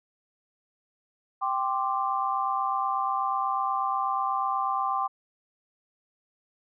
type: chord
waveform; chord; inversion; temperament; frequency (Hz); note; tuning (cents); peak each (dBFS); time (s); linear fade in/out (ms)
sine; G suspended fourth; none; equal; 784 / 1046.5 / 1174.7; G5 / C6 / D6; 0 / 0 / 0; -29; 1.41-5.08; 20
effects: none